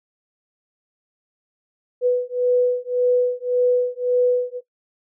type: beating tone pair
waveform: sine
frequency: 493.9 / 495.7 Hz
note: B4 / B4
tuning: 0 / +6 cents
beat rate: 1.8 Hz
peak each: -19 dBFS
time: 2.01-4.61 s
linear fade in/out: 50 ms
effects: noise-tail reverb RT60 0.1 s tail -17 dB re dry